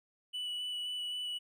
triangle tone with vibrato, 2960 Hz, F#7, in tune, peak -34 dBFS, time 0.33-1.39 s, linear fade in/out 20 ms, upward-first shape square, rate 3.8 Hz, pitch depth 9 cents each way, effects none

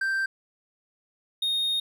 triangle tone pair in turn, 1568 / 3706 Hz, G6 / A#7, 0 / -11 cents, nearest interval octave + minor third, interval 1489 cents, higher second, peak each -22 dBFS, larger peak neither, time 0.01-0.26 / 1.42-1.8 s, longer second, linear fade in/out 5 ms, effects none

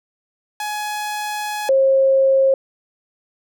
sawtooth / sine tone pair in turn, 841 / 536.7 Hz, G#5 / C5, +22 / +44 cents, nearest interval minor sixth, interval 778 cents, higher first, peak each -19 / -11 dBFS, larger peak second, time 0.6-1.69 / 1.69-2.54 s, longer first, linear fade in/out 2 ms, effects none

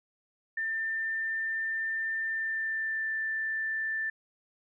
sine tone with pitch glide, 1792 to 1771.4 Hz, A6 to A6, +31 to +11 cents, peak -29 dBFS, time 0.57-4.1 s, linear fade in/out 5 ms, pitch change -20 cents, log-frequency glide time 2.29-3.11 s, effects none

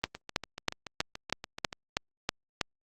two click trains, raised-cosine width 0.2 ms, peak -9 / -21 dBFS, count 9 / 12, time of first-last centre 0.04-2.612 / 0.15-1.728 s, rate 3.11 / 6.97 Hz, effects Opus 32 kbps

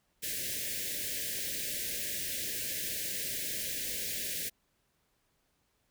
white band-stop noise, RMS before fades -36 dBFS, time 0.22-4.5 s, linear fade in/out 20 ms, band 630 to 1600 Hz, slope 96 dB/octave, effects pink hiss -75 dBFS RMS until 5.9 s

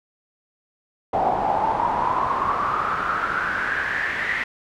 brown noise with band-pass filter sweep, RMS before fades -23 dBFS, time 1.13-4.44 s, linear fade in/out 5 ms, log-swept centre 740 to 2000 Hz, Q 7.7, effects none

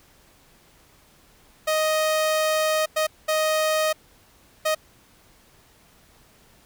sawtooth tone bursts at uneven times, 624 Hz, D#5, 5 cents sharp, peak -16 dBFS, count 4, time 1.67-2.86 / 2.96-3.07 / 3.28-3.93 / 4.65-4.75 s, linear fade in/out 10 ms, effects pink hiss -56 dBFS RMS until 6.65 s

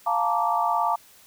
sine chord, Bb major seventh, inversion second, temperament just, 699.2 / 874.1 / 932.3 / 1165.4 Hz, F5 / A5 / Bb5 / D6, +2 / -12 / 0 / -14 cents, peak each -26 dBFS, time 0.06-0.96 s, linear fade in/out 10 ms, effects white hiss -53 dBFS RMS until 1.26 s

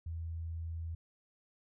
sine tone, 82.41 Hz, E2, in tune, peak -37 dBFS, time 0.06-0.95 s, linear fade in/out 5 ms, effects none

